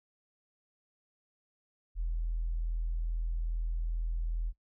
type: tone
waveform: sine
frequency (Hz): 41.2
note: E1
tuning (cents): 0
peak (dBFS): -29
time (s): 1.95-4.53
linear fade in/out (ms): 50
effects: noise-tail reverb RT60 0.1 s tail -22 dB re dry + tanh soft clip ceiling -25 dBFS